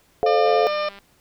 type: chord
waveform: sine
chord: F major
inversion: first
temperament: just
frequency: 436.5 / 523.8 / 698.5 Hz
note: A4 / C5 / F5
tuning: -14 / +2 / 0 cents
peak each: -19 / -23 / -19 dBFS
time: 0.23-0.67 s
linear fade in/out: 0 ms
type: harmonic tone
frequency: 601 Hz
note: D5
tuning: 40 cents sharp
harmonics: 1 / 2 / 3 / 4 / 5 / 6 / 7 / 8 / 9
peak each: -23 / -27 / -36 / -33 / -39 / -39 / -40 / -44 / -39 dBFS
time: 0.26-0.89 s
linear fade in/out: 5 ms
type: click train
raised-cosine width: 0.3 ms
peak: -27 dBFS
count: 106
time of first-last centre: 0.46-0.988 s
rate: 199 Hz
effects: pink hiss -59 dBFS RMS until 1.2 s